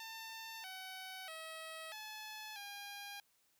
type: tone with pitch steps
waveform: 10% pulse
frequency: 897 / 754 / 642 / 860 / 809 Hz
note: A5 / F#5 / E5 / A5 / G#5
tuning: +33 / +32 / -46 / -40 / -46 cents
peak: -38 dBFS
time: 0-3.2 s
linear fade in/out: 2 ms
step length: 640 ms
effects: white hiss -75 dBFS RMS until 3.59 s